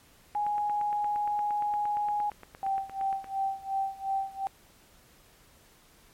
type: tone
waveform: sine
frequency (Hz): 830.6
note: G#5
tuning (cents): 0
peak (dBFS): -26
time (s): 0.35-2.3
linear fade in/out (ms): 5
type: click train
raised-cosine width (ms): 0.5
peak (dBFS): -29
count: 26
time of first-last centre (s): 0.35-3.244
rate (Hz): 8.64
type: tone with tremolo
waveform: sine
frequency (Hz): 779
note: G5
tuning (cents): -11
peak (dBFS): -25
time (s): 2.63-4.47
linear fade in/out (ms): 0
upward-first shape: sine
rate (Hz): 2.8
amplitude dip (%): 90
effects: pink hiss -59 dBFS RMS until 6.13 s + MP3 64 kbps